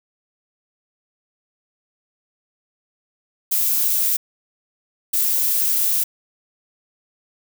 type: noise bursts at uneven times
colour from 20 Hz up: violet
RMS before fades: -19 dBFS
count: 2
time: 3.51-4.17 / 5.13-6.04 s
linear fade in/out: 10 ms
effects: none